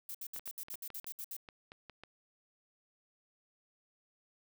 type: noise bursts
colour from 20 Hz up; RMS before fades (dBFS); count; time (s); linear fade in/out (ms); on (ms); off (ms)
violet; -43; 11; 0.09-1.366; 2; 56; 66
type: clicks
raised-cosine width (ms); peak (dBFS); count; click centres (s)
0.3; -33; 11; 0.363 / 0.395 / 0.476 / 0.684 / 0.742 / 0.903 / 1.044 / 1.488 / 1.719 / 1.897 / 2.036
effects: none